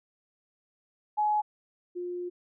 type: tone pair in turn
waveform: sine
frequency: 844 / 354.9 Hz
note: G#5 / F4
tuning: +28 / +28 cents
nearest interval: octave + minor third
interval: 1500 cents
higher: first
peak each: -23 / -32 dBFS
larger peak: first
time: 1.17-1.42 / 1.95-2.3 s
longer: second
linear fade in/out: 20 ms
effects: none